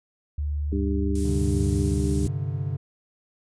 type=tone with pitch glide; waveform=sine; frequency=73.42 to 72.95 Hz; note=D2 to D2; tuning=0 to -11 cents; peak=-24 dBFS; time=0.38-2.27 s; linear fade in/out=5 ms; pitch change=-11 cents; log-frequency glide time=1.13-2.07 s
type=harmonic tone; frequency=99.1 Hz; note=G2; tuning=19 cents sharp; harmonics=1 / 2 / 3 / 4; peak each=-34 / -29 / -28 / -31 dBFS; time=0.72-2.27 s; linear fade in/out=5 ms
type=noise; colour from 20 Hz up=violet; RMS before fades=-34 dBFS; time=1.15-2.28 s; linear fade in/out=5 ms
type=chord; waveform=triangle; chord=G suspended fourth; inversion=none; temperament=equal; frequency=98 / 130.81 / 146.83 Hz; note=G2 / C3 / D3; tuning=0 / 0 / 0 cents; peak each=-28 dBFS; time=1.24-2.77 s; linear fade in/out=10 ms
effects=resampled to 22050 Hz